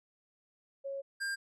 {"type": "tone pair in turn", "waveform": ["sine", "square"], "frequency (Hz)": [550, 1600.3], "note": ["C#5", "G6"], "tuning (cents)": [-14, 35], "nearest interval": "octave + tritone", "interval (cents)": 1849, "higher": "second", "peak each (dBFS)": [-36, -34], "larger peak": "second", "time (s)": [[0.84, 1.02], [1.2, 1.36]], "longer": "first", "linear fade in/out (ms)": 20, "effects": ["resampled to 24000 Hz"]}